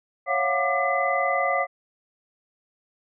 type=tone cluster; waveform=sine; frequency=551 / 692 / 732 / 1188 / 2021 Hz; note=C#5 / F5 / F#5 / D6 / B6; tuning=-11 / -16 / -19 / +20 / +39 cents; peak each=-27 dBFS; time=0.26-1.67 s; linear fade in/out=50 ms; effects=none